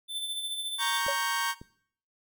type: tone with tremolo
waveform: square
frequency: 3533 Hz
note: A7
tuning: 6 cents sharp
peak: -30 dBFS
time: 0.08-1.02 s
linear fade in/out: 50 ms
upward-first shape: sine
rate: 14 Hz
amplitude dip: 45%
type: chord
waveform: sawtooth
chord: G diminished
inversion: first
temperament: equal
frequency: 932.3 / 1108.7 / 1568 Hz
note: Bb5 / Db6 / G6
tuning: 0 / 0 / 0 cents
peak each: -28 dBFS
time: 0.78-1.55 s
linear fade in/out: 50 ms
type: clicks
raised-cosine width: 3 ms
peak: -31 dBFS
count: 2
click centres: 1.065 / 1.615 s
type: tone with exponential decay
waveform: sine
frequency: 561 Hz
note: C#5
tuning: 21 cents sharp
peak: -25 dBFS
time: 1.08-1.2 s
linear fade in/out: 5 ms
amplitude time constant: 25 ms
effects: noise-tail reverb RT60 0.6 s tail -20 dB re dry